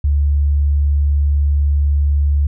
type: tone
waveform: sine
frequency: 72 Hz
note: D2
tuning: 34 cents flat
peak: -11 dBFS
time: 0.04-2.47 s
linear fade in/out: 5 ms
effects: none